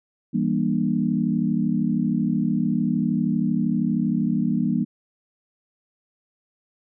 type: chord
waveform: sine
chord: E half-diminished seventh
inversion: none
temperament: just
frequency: 164.81 / 197.78 / 237.3 / 296.7 Hz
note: E3 / G3 / Bb3 / D4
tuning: 0 / +16 / +31 / +18 cents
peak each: -26 / -24 / -23 / -28 dBFS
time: 0.33-4.85 s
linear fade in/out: 20 ms
effects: none